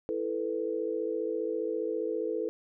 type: chord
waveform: sine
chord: E suspended fourth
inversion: none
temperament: just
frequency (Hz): 329.6 / 439.5 / 494.4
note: E4 / A4 / B4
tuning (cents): 0 / -2 / +2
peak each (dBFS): -35 / -32 / -34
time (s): 0.09-2.49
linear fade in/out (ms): 0
effects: none